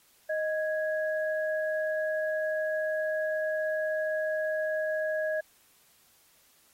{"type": "tone pair together", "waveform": "sine", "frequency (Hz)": [624, 1660.1], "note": ["D#5", "G#6"], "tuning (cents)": [5, -1], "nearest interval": "octave + perfect fourth", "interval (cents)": 1694, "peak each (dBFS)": [-28, -34], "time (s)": [0.29, 5.41], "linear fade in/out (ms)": 10, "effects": ["white hiss -63 dBFS RMS until 6.73 s", "AAC 48 kbps"]}